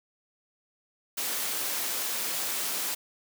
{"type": "high-pass noise", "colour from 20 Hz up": "white", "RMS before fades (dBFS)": -31, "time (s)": [1.17, 2.95], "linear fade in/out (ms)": 10, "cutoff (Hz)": 240, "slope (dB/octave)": 12, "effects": []}